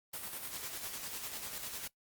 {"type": "noise with tremolo", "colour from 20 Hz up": "white", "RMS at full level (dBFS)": -41, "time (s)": [0.13, 1.88], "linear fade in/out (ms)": 10, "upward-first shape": "square", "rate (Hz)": 10, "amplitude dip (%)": 40, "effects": ["noise-tail reverb RT60 0.1 s tail -20 dB re dry", "Opus 32 kbps"]}